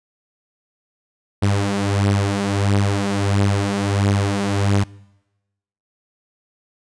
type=beating tone pair; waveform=sawtooth; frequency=99.1 / 100.6 Hz; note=G2 / G2; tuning=+19 / +45 cents; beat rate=1.5 Hz; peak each=-17 / -14 dBFS; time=1.42-4.84 s; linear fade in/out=10 ms; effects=noise-tail reverb RT60 1.0 s tail -24 dB re dry + resampled to 22050 Hz